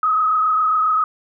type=tone with frequency modulation; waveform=sine; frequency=1268 Hz; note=D#6; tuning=32 cents sharp; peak=-14 dBFS; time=0.03-1.04 s; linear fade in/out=2 ms; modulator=27.4 Hz; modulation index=1.1; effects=none